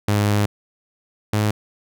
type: tone pair in turn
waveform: sawtooth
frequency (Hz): 103.4 / 105.76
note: G#2 / G#2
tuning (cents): -7 / +32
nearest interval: unison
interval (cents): 39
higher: second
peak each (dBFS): -12 / -13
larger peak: first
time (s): 0.08-0.46 / 1.33-1.51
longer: first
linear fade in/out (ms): 5
effects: none